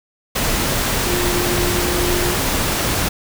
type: tone in noise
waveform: sine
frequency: 353.9 Hz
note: F4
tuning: 23 cents sharp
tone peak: -21 dBFS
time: 1.06-2.35 s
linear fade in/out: 10 ms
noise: pink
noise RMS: -19 dBFS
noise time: 0.35-3.09 s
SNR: -5 dB
effects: none